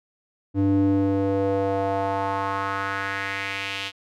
square tone with band-pass filter sweep, 98 Hz, G2, in tune, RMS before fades -24 dBFS, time 0.54-3.92 s, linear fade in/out 50 ms, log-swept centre 240 to 3100 Hz, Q 2.5, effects none

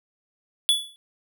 square tone with exponential decay, 3428 Hz, A7, 46 cents flat, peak -14 dBFS, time 0.69-0.96 s, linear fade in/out 0 ms, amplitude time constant 57 ms, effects none

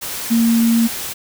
sine tone in noise, 230.4 Hz, A#3, 20 cents flat, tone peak -11 dBFS, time 0.3-0.88 s, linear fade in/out 20 ms, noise white, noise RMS -26 dBFS, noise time 0.01-1.14 s, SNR +12 dB, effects none

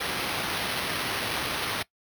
white noise with sample-and-hold, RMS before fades -30 dBFS, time 0-1.83 s, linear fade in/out 10 ms, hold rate 7350 Hz, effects noise-tail reverb RT60 0.1 s tail -20 dB re dry + high-pass 60 Hz 12 dB/octave

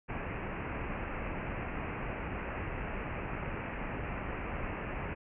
pink low-pass noise, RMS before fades -38 dBFS, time 0.08-5.15 s, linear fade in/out 20 ms, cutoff 2700 Hz, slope 96 dB/octave, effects none

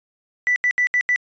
sine tone bursts at uneven times, 1975.5 Hz, B6, in tune, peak -14 dBFS, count 5, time 0.47-0.56 / 0.64-0.71 / 0.78-0.87 / 0.94-1.01 / 1.09-1.16 s, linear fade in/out 0 ms, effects tanh soft clip ceiling -11 dBFS + resampled to 16000 Hz

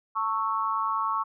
sine tone with amplitude modulation, 1106 Hz, C#6, 4 cents flat, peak -20 dBFS, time 0.15-1.24 s, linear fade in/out 20 ms, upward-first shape sine, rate 210 Hz, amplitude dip 100%, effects none

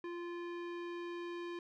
square tone with low-pass filter sweep, 346.5 Hz, F4, 14 cents flat, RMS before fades -43 dBFS, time 0.04-1.59 s, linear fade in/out 2 ms, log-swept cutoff 2200 to 3300 Hz, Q 1, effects none

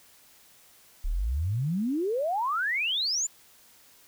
sine exponential sweep, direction up, 32.7 to 7330 Hz, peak -25 dBFS, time 1.04-3.27 s, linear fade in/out 10 ms, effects white hiss -57 dBFS RMS until 4.07 s

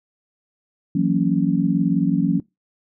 sine chord, F# dominant seventh, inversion third, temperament just, 166.5 / 185 / 231.2 / 277.5 Hz, E3 / F#3 / A#3 / C#4, +18 / 0 / -14 / +2 cents, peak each -22 / -20 / -23 / -21 dBFS, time 0.95-2.4 s, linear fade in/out 5 ms, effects noise-tail reverb RT60 0.2 s tail -22 dB re dry

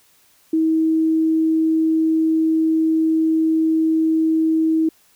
sine tone, 320 Hz, D#4, 49 cents sharp, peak -14 dBFS, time 0.53-4.89 s, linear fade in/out 5 ms, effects white hiss -56 dBFS RMS until 5.15 s

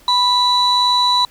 sine tone pair together, 987.8 / 3951 Hz, B5 / B7, 0 / 0 cents, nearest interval 2 octaves, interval 2400 cents, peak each -13 dBFS, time 0.08-1.25 s, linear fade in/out 2 ms, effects tanh soft clip ceiling -7 dBFS + pink hiss -48 dBFS RMS until 1.3 s

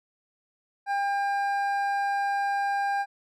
triangle tone pair together, 800 / 1604.4 Hz, G5 / G6, +35 / +40 cents, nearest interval octave, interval 1205 cents, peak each -23 / -30 dBFS, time 0.86-3.06 s, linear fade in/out 50 ms, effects none

